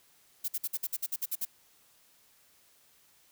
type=noise bursts; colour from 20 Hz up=violet; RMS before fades=-32 dBFS; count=11; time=0.44-1.453 s; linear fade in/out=10 ms; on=43 ms; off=54 ms; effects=white hiss -64 dBFS RMS until 3.31 s